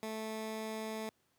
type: tone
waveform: 15% pulse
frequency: 219.2 Hz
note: A3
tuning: 6 cents flat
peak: -32 dBFS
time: 0.03-1.09 s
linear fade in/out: 0 ms
effects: pink hiss -75 dBFS RMS until 1.38 s + high-pass 100 Hz 12 dB/octave